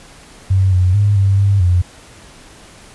sine tone with pitch steps, 95.2 / 91.3 / 102.4 / 97.9 / 99.5 / 89.1 Hz, F#2 / F#2 / G#2 / G2 / G2 / F2, +50 / -23 / -24 / -2 / +26 / +35 cents, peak -9 dBFS, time 0.5-1.82 s, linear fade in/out 10 ms, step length 220 ms, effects pink hiss -41 dBFS RMS until 2.94 s + resampled to 24000 Hz

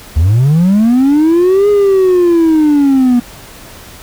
triangle linear two-way sweep, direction up then down, 71.1 to 415.3 to 238.6 Hz, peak -3 dBFS, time 0.16-3.2 s, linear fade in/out 10 ms, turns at 1.69 s, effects tanh soft clip ceiling 0 dBFS + pink hiss -34 dBFS RMS until 4.02 s

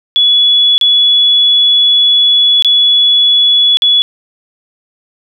sine tone with dropouts, 3400 Hz, G#7, 40 cents sharp, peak -5 dBFS, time 0.16-4.02 s, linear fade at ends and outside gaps 0 ms, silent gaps 0.78-0.812 / 2.624-2.647 / 3.771-3.821 s, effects none

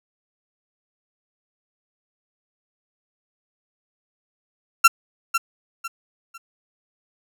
30% pulse tone with echo, 1359 Hz, F6, 48 cents flat, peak -5 dBFS, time 4.84-4.88 s, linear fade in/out 10 ms, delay 500 ms, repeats 3, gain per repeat -10 dB, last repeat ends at 6.38 s, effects none

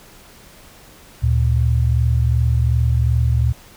sine tone pair together, 74.1 / 116.78 Hz, D2 / A#2, +16 / +4 cents, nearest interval minor sixth, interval 788 cents, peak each -16 dBFS, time 1.22-3.53 s, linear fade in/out 20 ms, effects pink hiss -45 dBFS RMS until 3.76 s

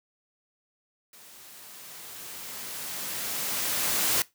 white noise with level ramp, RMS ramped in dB -51 to -24 dBFS, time 1.13-4.22 s, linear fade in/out 2 ms, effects noise-tail reverb RT60 0.2 s tail -20 dB re dry + high-pass 100 Hz 12 dB/octave

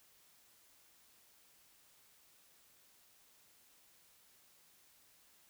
silence, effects white hiss -67 dBFS RMS until 5.49 s

